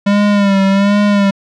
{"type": "tone with vibrato", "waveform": "square", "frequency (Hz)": 199.9, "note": "G3", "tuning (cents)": 34, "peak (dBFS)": -9, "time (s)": [0.06, 1.31], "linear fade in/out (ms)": 10, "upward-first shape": "sine", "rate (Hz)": 1.3, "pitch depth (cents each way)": 53, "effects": ["low-pass 4000 Hz 12 dB/octave"]}